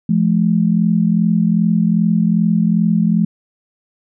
sine tone pair together, 172.37 / 214.9 Hz, F3 / A3, -22 / -41 cents, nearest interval major third, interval 381 cents, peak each -14 dBFS, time 0.09-3.25 s, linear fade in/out 5 ms, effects none

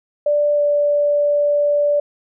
sine tone with pitch glide, 587.3 to 583.2 Hz, D5 to D5, 0 to -12 cents, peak -13 dBFS, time 0.26-2 s, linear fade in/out 5 ms, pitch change -12 cents, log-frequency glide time 0.55-0.61 s, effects none

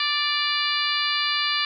harmonic tone with a mistuned harmonic, 587.3 Hz, D5, in tune, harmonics 2 / 3 / 4 / 5 / 6 / 7 / 8, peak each -29 / -29 / -29 / -29 / -29 / -29 / -29 dBFS, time 0-1.65 s, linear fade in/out 2 ms, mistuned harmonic 5, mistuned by -25 cents, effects none

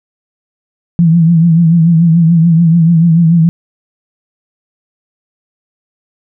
sine tone with vibrato, 166.5 Hz, E3, 18 cents sharp, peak -4 dBFS, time 0.99-3.49 s, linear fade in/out 0 ms, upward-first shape triangle, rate 6.9 Hz, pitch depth 83 cents each way, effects none

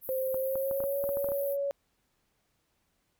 white band-pass noise, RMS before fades -42 dBFS, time 0.01-1.57 s, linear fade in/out 50 ms, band 12000 to 16000 Hz, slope 48 dB/octave
sine tone with pitch glide, 523.3 to 560.9 Hz, C5 to C#5, 0 to +20 cents, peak -28 dBFS, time 0.09-1.71 s, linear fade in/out 0 ms, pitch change +120 cents, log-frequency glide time 0.36-0.98 s
clicks, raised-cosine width 1 ms, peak -27 dBFS, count 11, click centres 0.344 / 0.556 / 0.712 / 0.804 / 0.839 / 1.04 / 1.091 / 1.171 / 1.244 / 1.288 / 1.319 s
effects pink hiss -75 dBFS RMS until 3.19 s

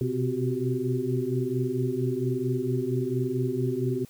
sine tone cluster, 125.1 / 129.5 / 256.4 / 367.1 / 388.3 Hz, B2 / C3 / C4 / F#4 / G4, +23 / -17 / -35 / -14 / -16 cents, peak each -31 dBFS, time 0.01-4.05 s, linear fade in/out 2 ms, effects white hiss -56 dBFS RMS until 4.09 s

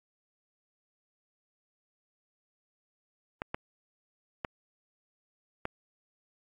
clicks, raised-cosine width 0.5 ms, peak -17 dBFS, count 4, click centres 3.419 / 3.545 / 4.448 / 5.654 s, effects AAC 48 kbps

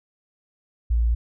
sine tone, 57.7 Hz, A#1, 17 cents flat, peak -17 dBFS, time 0.9-1.15 s, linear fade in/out 10 ms, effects none

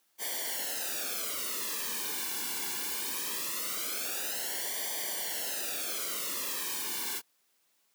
white noise with flanger, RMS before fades -35 dBFS, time 0.18-7.22 s, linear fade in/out 50 ms, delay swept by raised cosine 0.75 to 1.59 ms, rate 0.21 Hz, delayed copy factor -0.95, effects white hiss -72 dBFS RMS until 7.94 s + high-pass 200 Hz 12 dB/octave

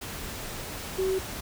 sine tone in noise, 379.1 Hz, F#4, 42 cents sharp, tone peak -24 dBFS, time 0.98-1.19 s, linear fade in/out 10 ms, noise pink, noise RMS -37 dBFS, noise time 0.01-1.41 s, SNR +10 dB, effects none

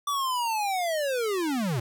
square linear sweep, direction down, 1168 to 109 Hz, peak -26 dBFS, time 0.07-1.8 s, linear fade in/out 5 ms, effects none

